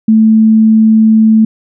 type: tone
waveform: sine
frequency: 220 Hz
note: A3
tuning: in tune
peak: -3 dBFS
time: 0.08-1.45 s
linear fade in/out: 5 ms
effects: none